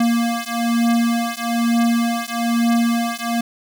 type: beating tone pair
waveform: square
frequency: 233.1 / 234.2 Hz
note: A#3 / A#3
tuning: 0 / +8 cents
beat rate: 1.1 Hz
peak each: -20 dBFS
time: 0-3.41 s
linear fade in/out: 5 ms
effects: none